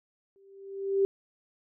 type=tone with exponential growth; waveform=sine; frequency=392 Hz; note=G4; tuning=in tune; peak=-19 dBFS; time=0.36-1.05 s; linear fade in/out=0 ms; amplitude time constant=150 ms; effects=none